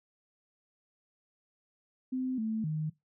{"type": "tone with pitch steps", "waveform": "sine", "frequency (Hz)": [257.5, 220.3, 154.9], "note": ["C4", "A3", "D#3"], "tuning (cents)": [-28, 2, -7], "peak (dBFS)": -30, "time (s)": [2.12, 2.9], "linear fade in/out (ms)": 10, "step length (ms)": 260, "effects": ["noise-tail reverb RT60 0.2 s tail -21 dB re dry"]}